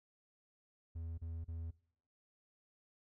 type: tone bursts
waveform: triangle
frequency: 82.41 Hz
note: E2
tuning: in tune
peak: -39 dBFS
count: 3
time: 0.95-1.71 s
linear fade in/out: 10 ms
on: 230 ms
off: 35 ms
effects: noise-tail reverb RT60 0.6 s tail -21 dB re dry